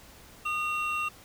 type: tone pair together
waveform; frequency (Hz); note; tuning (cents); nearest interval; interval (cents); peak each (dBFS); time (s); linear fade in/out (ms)
triangle; 1222 / 2736; D#6 / F7; -32 / -36; octave + major second; 1396; -29 / -29; 0.45-1.09; 10
effects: pink hiss -52 dBFS RMS until 1.24 s